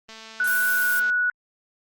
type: click train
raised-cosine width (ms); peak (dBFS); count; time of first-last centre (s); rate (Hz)
0.2; -25; 225; 0.09-1.099; 222
type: tone with pitch glide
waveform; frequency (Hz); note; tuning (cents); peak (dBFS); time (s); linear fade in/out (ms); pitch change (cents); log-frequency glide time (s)
sine; 1480 to 1469.8; F#6 to F#6; 0 to -12; -19; 0.4-1.3; 2; -12; 0.7-0.92
type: noise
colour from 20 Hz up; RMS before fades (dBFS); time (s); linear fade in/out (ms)
violet; -29; 0.44-1; 5
effects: Opus 24 kbps